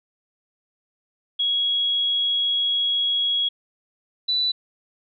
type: tone pair in turn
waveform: sine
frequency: 3322 / 3973 Hz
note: G#7 / B7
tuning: 0 / +10 cents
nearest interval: minor third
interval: 310 cents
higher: second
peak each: -19 dBFS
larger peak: neither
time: 1.39-3.49 / 4.28-4.52 s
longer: first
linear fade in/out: 10 ms
effects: none